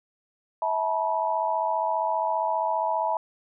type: tone cluster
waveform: sine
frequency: 649 / 872 / 967 Hz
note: E5 / A5 / B5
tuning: -27 / -16 / -37 cents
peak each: -28 / -27 / -27 dBFS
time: 0.62-3.17 s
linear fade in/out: 2 ms
effects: none